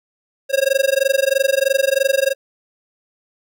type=tone with amplitude modulation; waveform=square; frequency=542 Hz; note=C#5; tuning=39 cents flat; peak=-11 dBFS; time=0.49-2.35 s; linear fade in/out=50 ms; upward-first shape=sine; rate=23.1 Hz; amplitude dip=100%; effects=none